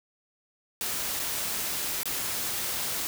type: noise with dropouts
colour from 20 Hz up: white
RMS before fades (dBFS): -31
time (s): 0.81-3.07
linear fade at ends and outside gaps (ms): 0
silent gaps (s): 1.194-1.198 / 2.032-2.056
effects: none